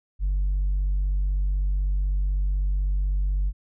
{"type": "tone with tanh clipping", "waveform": "triangle", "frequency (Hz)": 48.01, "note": "G1", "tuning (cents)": -35, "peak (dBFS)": -21, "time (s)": [0.19, 3.53], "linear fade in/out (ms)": 50, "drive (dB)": 6, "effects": []}